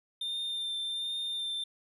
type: tone with vibrato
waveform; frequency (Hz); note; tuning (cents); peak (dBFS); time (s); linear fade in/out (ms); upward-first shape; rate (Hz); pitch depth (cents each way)
triangle; 3600; A7; +39; -31; 0.21-1.64; 5; triangle; 1.3; 19
effects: none